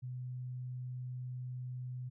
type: tone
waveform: sine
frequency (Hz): 125.9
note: B2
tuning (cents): +34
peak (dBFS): -39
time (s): 0.02-2.1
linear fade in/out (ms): 20
effects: none